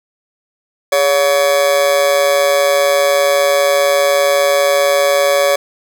40% pulse tone with amplitude modulation, 565 Hz, C#5, 33 cents sharp, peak -6 dBFS, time 0.92-5.56 s, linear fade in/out 5 ms, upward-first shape sine, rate 152 Hz, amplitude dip 70%, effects none

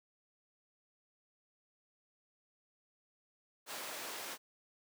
pink high-pass noise, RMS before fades -44 dBFS, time 3.66-4.38 s, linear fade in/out 50 ms, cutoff 490 Hz, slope 12 dB/octave, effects none

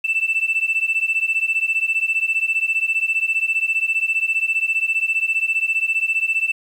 sine beating tone pair, 2649 / 2664 Hz, E7 / E7, +8 / +18 cents, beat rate 15 Hz, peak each -19 dBFS, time 0.04-6.52 s, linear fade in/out 10 ms, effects tanh soft clip ceiling -12 dBFS + 8-bit

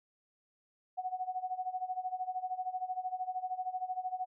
sine tone with tremolo, 740 Hz, F#5, in tune, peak -31 dBFS, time 0.97-4.26 s, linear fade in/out 20 ms, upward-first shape sine, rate 13 Hz, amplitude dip 85%, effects none

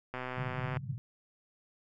click train, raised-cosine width 0.5 ms, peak -23 dBFS, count 81, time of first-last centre 0.14-0.77 s, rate 127 Hz
white band-pass noise, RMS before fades -38 dBFS, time 0.37-0.98 s, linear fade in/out 0 ms, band 110 to 150 Hz, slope 48 dB/octave
effects none

